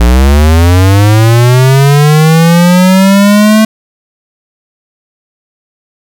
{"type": "linear sweep", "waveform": "square", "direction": "up", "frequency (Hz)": [56.9, 220], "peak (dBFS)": -3, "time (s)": [0, 3.65], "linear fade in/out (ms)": 5, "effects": []}